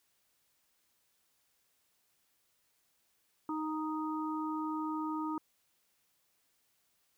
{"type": "harmonic tone", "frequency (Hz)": 311.1, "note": "D#4", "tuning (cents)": 0, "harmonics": [1, 3, 4], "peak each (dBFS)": [-35, -40, -41], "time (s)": [3.49, 5.38], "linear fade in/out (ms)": 2, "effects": ["white hiss -75 dBFS RMS until 7.17 s"]}